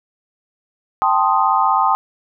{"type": "chord", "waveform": "sine", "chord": "A half-diminished seventh", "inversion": "third", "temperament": "equal", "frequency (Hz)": [784, 880, 1046.5, 1244.5], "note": ["G5", "A5", "C6", "Eb6"], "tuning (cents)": [0, 0, 0, 0], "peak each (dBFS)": -18, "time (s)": [1.02, 1.95], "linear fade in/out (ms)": 0, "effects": []}